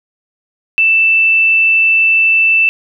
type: tone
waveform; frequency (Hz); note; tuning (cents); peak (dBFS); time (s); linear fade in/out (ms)
sine; 2654; E7; +11; -7; 0.78-2.69; 0
effects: none